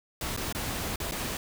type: noise with dropouts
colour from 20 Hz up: pink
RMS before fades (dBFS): -33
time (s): 0.21-1.37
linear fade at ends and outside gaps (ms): 2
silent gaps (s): 0.365-0.374 / 0.526-0.548 / 0.959-1.001 / 1.112-1.12
effects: none